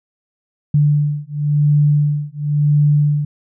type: beating tone pair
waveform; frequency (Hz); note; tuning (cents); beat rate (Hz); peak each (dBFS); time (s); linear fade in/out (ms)
sine; 146.83 / 147.78; D3 / D3; 0 / +11; 0.95; -15; 0.74-3.25; 5
effects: none